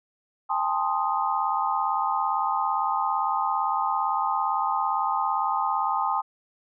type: chord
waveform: sine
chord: A half-diminished seventh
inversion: third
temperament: equal with one note detuned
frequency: 802.3 / 880 / 1046.5 / 1244.5 Hz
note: G5 / A5 / C6 / Eb6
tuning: +40 / 0 / 0 / 0 cents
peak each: -28 dBFS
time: 0.49-6.22 s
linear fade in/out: 20 ms
effects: none